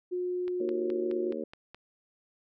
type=tone; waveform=sine; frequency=360 Hz; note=F#4; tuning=47 cents flat; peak=-29 dBFS; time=0.11-1.33 s; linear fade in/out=20 ms
type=click train; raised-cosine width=0.3 ms; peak=-30 dBFS; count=7; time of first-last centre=0.48-1.746 s; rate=4.74 Hz
type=harmonic tone; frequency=77.78 Hz; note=D#2; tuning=in tune; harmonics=3 / 4 / 5 / 6 / 7; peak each=-39 / -39 / -39 / -39 / -39 dBFS; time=0.6-1.44 s; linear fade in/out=5 ms
effects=none